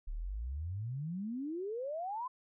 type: exponential sweep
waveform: sine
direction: up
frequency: 33.67 to 1046.5 Hz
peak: -36 dBFS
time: 0.07-2.28 s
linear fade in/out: 10 ms
effects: none